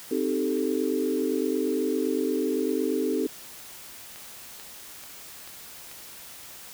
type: chord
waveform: sine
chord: A half-diminished seventh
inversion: first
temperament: equal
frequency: 261.6 / 311.1 / 392 / 440 Hz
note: C4 / Eb4 / G4 / A4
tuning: 0 / 0 / 0 / 0 cents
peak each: -29 dBFS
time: 0.11-3.27 s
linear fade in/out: 5 ms
type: click train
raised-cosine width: 0.2 ms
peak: -27 dBFS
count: 5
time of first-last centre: 4.16-5.914 s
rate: 2.28 Hz
effects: white hiss -44 dBFS RMS until 6.73 s